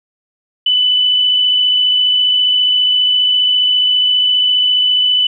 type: tone with amplitude modulation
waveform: sine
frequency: 2993 Hz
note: F#7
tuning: 19 cents sharp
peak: -8 dBFS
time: 0.66-5.27 s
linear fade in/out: 5 ms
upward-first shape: sine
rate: 54.8 Hz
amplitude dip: 30%
effects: none